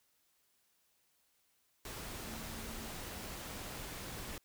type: tone in noise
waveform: sine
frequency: 224.3 Hz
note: A3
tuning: 34 cents sharp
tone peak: -50 dBFS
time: 2.25-2.89 s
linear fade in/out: 2 ms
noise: pink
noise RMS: -45 dBFS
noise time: 1.85-4.38 s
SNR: -8 dB
effects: white hiss -75 dBFS RMS until 4.44 s